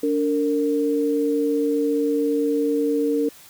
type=tone pair together; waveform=sine; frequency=288.9 / 458.6 Hz; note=D4 / A#4; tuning=-28 / -28 cents; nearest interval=minor sixth; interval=800 cents; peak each=-21 dBFS; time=0.03-3.29 s; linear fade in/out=5 ms; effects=white hiss -47 dBFS RMS until 3.49 s